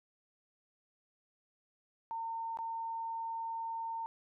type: tone with dropouts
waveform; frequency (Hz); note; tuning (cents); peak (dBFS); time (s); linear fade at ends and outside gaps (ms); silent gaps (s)
sine; 910; A#5; -42; -36; 2.11-4.06; 0; 2.572-2.588
effects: none